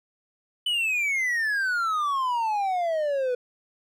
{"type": "exponential sweep", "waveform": "triangle", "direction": "down", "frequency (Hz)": [3011, 486.9], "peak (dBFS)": -21, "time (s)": [0.66, 3.35], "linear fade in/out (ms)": 5, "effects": []}